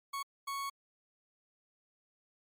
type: tone bursts at uneven times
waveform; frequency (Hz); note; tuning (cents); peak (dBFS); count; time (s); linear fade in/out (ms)
40% pulse; 1108.7; C#6; 0; -35; 2; 0.13-0.23 / 0.47-0.7; 10
effects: MP3 96 kbps